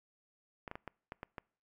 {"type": "clicks", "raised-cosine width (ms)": 0.5, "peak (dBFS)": -27, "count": 7, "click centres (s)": [0.678, 0.714, 0.755, 0.877, 1.121, 1.231, 1.382], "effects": ["noise-tail reverb RT60 0.5 s tail -26 dB re dry"]}